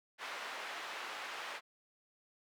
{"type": "band-pass noise", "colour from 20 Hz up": "white", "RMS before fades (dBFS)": -44, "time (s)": [0.18, 1.61], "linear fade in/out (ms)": 50, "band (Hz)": [600, 2200], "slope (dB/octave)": 12, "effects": []}